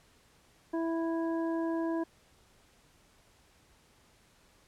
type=harmonic tone; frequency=329.6 Hz; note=E4; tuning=in tune; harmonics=1 / 2 / 3 / 5; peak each=-30 / -38 / -41 / -48 dBFS; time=0.73-2.04 s; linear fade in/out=10 ms; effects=pink hiss -64 dBFS RMS until 4.67 s + low-pass 11000 Hz 12 dB/octave